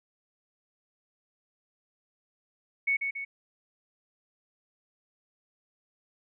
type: tone with echo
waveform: sine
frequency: 2217 Hz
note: C#7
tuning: in tune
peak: -23 dBFS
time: 2.87-2.97 s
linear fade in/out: 10 ms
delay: 140 ms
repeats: 2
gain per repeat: -5 dB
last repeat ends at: 3.25 s
effects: none